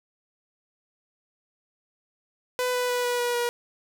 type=tone with pitch steps; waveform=sawtooth; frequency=499.8 / 495.8 / 491.8 / 487.8 / 483.9 / 480 Hz; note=B4 / B4 / B4 / B4 / B4 / B4; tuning=+21 / +7 / -7 / -21 / -35 / -49 cents; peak=-20 dBFS; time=2.59-3.49 s; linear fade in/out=0 ms; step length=150 ms; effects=none